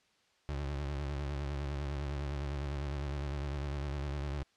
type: tone with vibrato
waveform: 30% pulse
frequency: 71 Hz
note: C#2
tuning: 42 cents sharp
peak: -32 dBFS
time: 0.49-4.43 s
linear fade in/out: 0 ms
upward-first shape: sine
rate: 9.9 Hz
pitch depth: 84 cents each way
effects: white hiss -70 dBFS RMS until 4.56 s + low-pass 5000 Hz 12 dB/octave